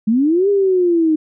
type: linear two-way sweep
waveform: sine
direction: up then down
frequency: 206.8 to 408.3 to 306.6 Hz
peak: -11 dBFS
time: 0.07-1.16 s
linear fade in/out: 10 ms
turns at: 0.49 s
effects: none